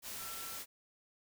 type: tone in noise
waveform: sine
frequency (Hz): 1346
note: E6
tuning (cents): +36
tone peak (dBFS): -51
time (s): 0.17-0.6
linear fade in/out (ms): 50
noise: white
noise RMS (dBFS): -44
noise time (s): 0.02-0.66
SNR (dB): -10
effects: none